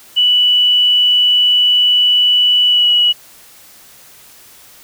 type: tone with pitch glide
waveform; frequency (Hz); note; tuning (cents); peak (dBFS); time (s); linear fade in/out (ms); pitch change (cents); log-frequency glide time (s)
sine; 2960 to 2928; F#7 to F#7; 0 to -19; -8; 0.16-3.13; 20; -19; 2.67-2.88
effects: white hiss -42 dBFS RMS until 4.83 s